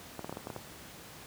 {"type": "clicks", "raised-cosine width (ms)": 1, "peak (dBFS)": -24, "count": 8, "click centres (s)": [0.193, 0.245, 0.295, 0.326, 0.371, 0.471, 0.502, 0.563], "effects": ["pink hiss -49 dBFS RMS until 1.26 s", "high-pass 80 Hz 12 dB/octave"]}